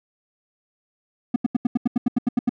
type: tone bursts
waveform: triangle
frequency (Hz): 242.6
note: B3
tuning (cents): -31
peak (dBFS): -13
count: 12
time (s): 1.34-2.494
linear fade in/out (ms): 5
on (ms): 21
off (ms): 82
effects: none

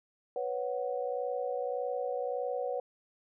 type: chord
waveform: sine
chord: B suspended second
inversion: none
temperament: just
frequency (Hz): 493.9 / 555.6 / 740.8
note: B4 / C#5 / F#5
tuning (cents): 0 / +4 / +2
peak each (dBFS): -34 / -36 / -38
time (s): 0.36-2.8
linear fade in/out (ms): 2
effects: none

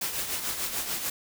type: noise with tremolo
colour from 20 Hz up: white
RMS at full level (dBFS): -29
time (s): 0.01-1.1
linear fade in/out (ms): 5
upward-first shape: triangle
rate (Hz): 6.8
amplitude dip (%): 60
effects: none

